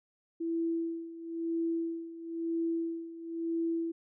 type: tone with tremolo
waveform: sine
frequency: 331.8 Hz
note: E4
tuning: 11 cents sharp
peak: -28 dBFS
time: 0.4-3.92 s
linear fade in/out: 10 ms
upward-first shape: sine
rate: 1 Hz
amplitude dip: 80%
effects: none